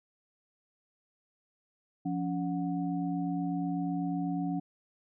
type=tone cluster; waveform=sine; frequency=173.9 / 282 / 731 Hz; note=F3 / C#4 / F#5; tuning=-7 / +30 / -21 cents; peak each=-33 / -32 / -40 dBFS; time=2.05-4.6 s; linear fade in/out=10 ms; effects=none